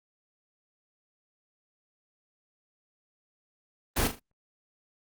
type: noise with echo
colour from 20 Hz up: pink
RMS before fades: -26 dBFS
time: 3.96-4.08 s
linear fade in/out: 10 ms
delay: 39 ms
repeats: 3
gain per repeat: -9 dB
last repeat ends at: 4.197 s
effects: Opus 24 kbps